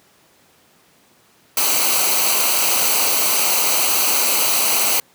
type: noise with comb filter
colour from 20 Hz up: white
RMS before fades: -17 dBFS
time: 1.57-5 s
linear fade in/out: 2 ms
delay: 0.57 ms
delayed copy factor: -0.65
effects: pink hiss -54 dBFS RMS until 5.14 s + high-pass 150 Hz 12 dB/octave